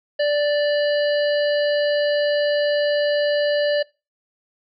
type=harmonic tone; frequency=586 Hz; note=D5; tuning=4 cents flat; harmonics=1 / 3 / 5 / 7 / 8; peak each=-17 / -27 / -31 / -34 / -35 dBFS; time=0.19-3.83 s; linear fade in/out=10 ms; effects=noise-tail reverb RT60 0.3 s tail -25 dB re dry